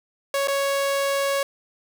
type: tone with dropouts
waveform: sawtooth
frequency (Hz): 555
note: C#5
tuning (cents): +2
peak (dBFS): -17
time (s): 0.34-1.43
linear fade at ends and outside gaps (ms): 2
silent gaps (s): 0.474-0.482
effects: none